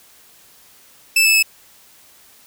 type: tone with pitch steps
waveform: sawtooth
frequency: 2637 / 2619 / 2601 Hz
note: E7 / E7 / E7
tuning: 0 / -12 / -24 cents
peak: -8 dBFS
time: 1.16-1.427 s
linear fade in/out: 5 ms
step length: 89 ms
effects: white hiss -49 dBFS RMS until 2.46 s